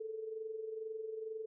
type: tone with amplitude modulation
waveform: sine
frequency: 440 Hz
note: A4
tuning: in tune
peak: -37 dBFS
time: 0-1.46 s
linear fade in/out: 10 ms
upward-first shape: sine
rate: 22.2 Hz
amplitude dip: 60%
effects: none